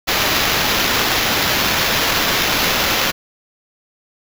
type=noise with sample-and-hold; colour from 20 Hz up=white; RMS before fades=-17 dBFS; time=0.07-3.12 s; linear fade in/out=20 ms; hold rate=8820 Hz; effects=none